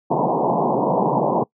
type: band-pass noise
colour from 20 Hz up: white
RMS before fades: -19 dBFS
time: 0.1-1.44 s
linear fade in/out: 10 ms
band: 130 to 1000 Hz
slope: 96 dB/octave
effects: noise-tail reverb RT60 0.1 s tail -23 dB re dry